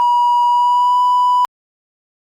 triangle tone with pitch glide, 966 to 989.2 Hz, B5 to B5, -39 to +3 cents, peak -7 dBFS, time 0-1.45 s, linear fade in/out 0 ms, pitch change +42 cents, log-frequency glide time 0.48-0.99 s, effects tanh soft clip ceiling -6 dBFS + Opus 32 kbps

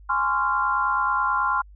sine chord, Db major seventh, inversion second, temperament just, 831.5 / 1039.4 / 1108.7 / 1385.9 Hz, Ab5 / C6 / Db6 / F6, +2 / -12 / 0 / -14 cents, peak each -29 / -23 / -29 / -24 dBFS, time 0.09-1.62 s, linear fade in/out 10 ms, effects added 50 Hz sine -44 dBFS peak until 1.75 s

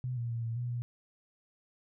sine tone with pitch steps, 126.1 / 118.2 / 116.3 / 114.7 / 121.8 / 120.5 Hz, B2 / A#2 / A#2 / A#2 / B2 / B2, +36 / +24 / -4 / -28 / -24 / -42 cents, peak -32 dBFS, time 0.04-0.82 s, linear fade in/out 0 ms, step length 130 ms, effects none

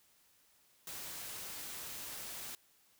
white noise, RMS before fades -45 dBFS, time 0.87-2.55 s, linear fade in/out 2 ms, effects white hiss -69 dBFS RMS until 2.99 s

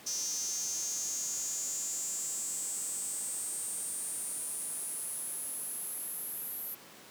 sawtooth tone with high-pass filter sweep, 349.8 Hz, F4, 3 cents sharp, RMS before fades -37 dBFS, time 0.06-6.75 s, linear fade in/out 10 ms, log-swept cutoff 5900 to 12000 Hz, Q 8.7, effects pink hiss -52 dBFS RMS until 7.1 s + high-pass 200 Hz 12 dB/octave

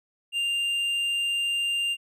sine tone with tanh clipping, 2794 Hz, F7, in tune, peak -25 dBFS, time 0.32-1.97 s, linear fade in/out 50 ms, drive 6 dB, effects none

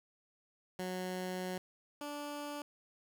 15% pulse tone pair in turn, 183.7 / 291.6 Hz, F#3 / D4, -12 / -12 cents, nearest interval minor sixth, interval 800 cents, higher second, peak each -31 / -34 dBFS, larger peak first, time 0.79-1.58 / 2.01-2.62 s, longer first, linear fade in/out 2 ms, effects none

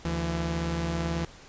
sawtooth tone pair together, 74.75 / 167.8 Hz, D2 / E3, +31 / +31 cents, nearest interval octave + major second, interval 1400 cents, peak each -28 / -25 dBFS, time 0.05-1.25 s, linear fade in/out 0 ms, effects pink hiss -50 dBFS RMS until 1.48 s + resampled to 16000 Hz

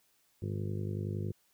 harmonic tone, 50.8 Hz, G#1, 38 cents flat, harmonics 2 / 3 / 4 / 5 / 6 / 7 / 8 / 9 / 10, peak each -35 / -40 / -42 / -51 / -53 / -43 / -49 / -51 / -56 dBFS, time 0.42-1.32 s, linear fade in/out 5 ms, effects white hiss -71 dBFS RMS until 1.53 s

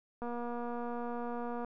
click train, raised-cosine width 1 ms, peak -27 dBFS, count 342, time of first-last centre 0.22-1.647 s, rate 239 Hz, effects none

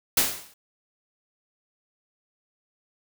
white noise with exponential decay, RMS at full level -17 dBFS, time 0.17-0.54 s, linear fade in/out 5 ms, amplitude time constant 79 ms, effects none

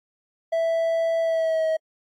triangle tone with pitch glide, 659.3 to 637.9 Hz, E5 to D#5, 0 to +43 cents, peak -18 dBFS, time 0.52-1.77 s, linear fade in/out 10 ms, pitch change -57 cents, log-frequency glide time 1.21-1.66 s, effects AAC 64 kbps

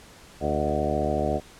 harmonic tone with a mistuned harmonic, 74.2 Hz, D2, 18 cents sharp, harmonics 1 / 2 / 3 / 4 / 5 / 6 / 7 / 8 / 9 / 10, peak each -31 / -33 / -32 / -33 / -32 / -32 / -34 / -29 / -34 / -31 dBFS, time 0.4-1.41 s, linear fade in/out 50 ms, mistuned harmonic 8, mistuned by +40 cents, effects pink hiss -49 dBFS RMS until 1.59 s + low-pass 10000 Hz 12 dB/octave

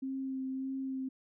sine tone with vibrato, 265 Hz, C4, 22 cents sharp, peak -34 dBFS, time 0.02-1.09 s, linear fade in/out 10 ms, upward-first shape sine, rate 1.7 Hz, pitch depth 15 cents each way, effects none

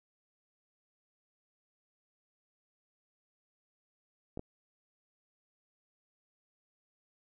clicks, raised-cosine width 2 ms, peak -26 dBFS, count 2, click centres 4.374 / 4.394 s, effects none

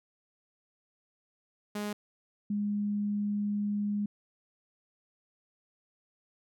sawtooth / sine tone pair in turn, 207.7 / 205.9 Hz, G#3 / G#3, 0 / -15 cents, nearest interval unison, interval 15 cents, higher first, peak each -29 / -28 dBFS, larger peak second, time 1.75-1.93 / 2.5-4.06 s, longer second, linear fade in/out 5 ms, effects none

